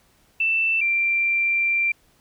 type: tone pair in turn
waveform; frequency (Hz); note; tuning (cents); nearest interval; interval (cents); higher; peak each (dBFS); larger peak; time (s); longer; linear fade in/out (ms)
sine; 2663 / 2362; E7 / D7; +17 / +9; major second; 208; first; -18; neither; 0.4-0.81 / 0.81-1.92; second; 5
effects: pink hiss -60 dBFS RMS until 2.2 s